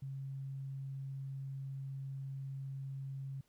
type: tone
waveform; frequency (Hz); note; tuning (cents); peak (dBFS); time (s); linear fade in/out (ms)
sine; 135.8; C#3; -35; -40; 0.02-3.41; 5
effects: pink hiss -75 dBFS RMS until 3.48 s